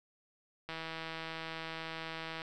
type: click train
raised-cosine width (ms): 0.3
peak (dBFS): -25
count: 281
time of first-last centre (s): 0.69-2.418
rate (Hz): 162
effects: none